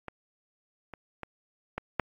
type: clicks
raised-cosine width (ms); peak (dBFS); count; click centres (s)
0.5; -22 / -26 / -22 / -17 / -10; 5; 0.083 / 0.937 / 1.233 / 1.78 / 1.997
effects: AAC 64 kbps